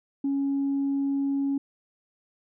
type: tone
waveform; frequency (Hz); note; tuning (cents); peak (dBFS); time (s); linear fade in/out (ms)
sine; 277.2; C#4; 0; -22; 0.24-1.58; 5
effects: tanh soft clip ceiling -20 dBFS